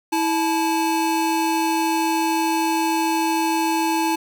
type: tone pair together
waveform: square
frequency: 326.4 / 866 Hz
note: E4 / A5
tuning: -17 / -28 cents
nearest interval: octave + perfect fourth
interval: 1689 cents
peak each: -22 dBFS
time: 0.12-4.16 s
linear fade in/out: 10 ms
effects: none